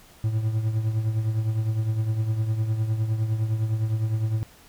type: tone with tremolo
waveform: triangle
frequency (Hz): 110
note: A2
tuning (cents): 0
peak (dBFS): -17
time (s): 0.24-4.43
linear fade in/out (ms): 0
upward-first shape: triangle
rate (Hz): 9.8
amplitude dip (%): 65
effects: pink hiss -52 dBFS RMS until 4.68 s